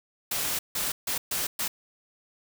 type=noise bursts at uneven times; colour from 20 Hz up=white; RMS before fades=-29 dBFS; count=5; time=0.31-0.59 / 0.75-0.92 / 1.07-1.18 / 1.31-1.47 / 1.59-1.68 s; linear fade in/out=5 ms; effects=none